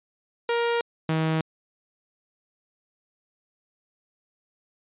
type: tone pair in turn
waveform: sawtooth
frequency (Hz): 470 / 159.35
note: A#4 / D#3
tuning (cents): +14 / +42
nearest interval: octave + perfect fifth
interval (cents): 1872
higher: first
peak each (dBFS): -18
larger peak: neither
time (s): 0.49-0.81 / 1.09-1.41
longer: neither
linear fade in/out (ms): 2
effects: resampled to 8000 Hz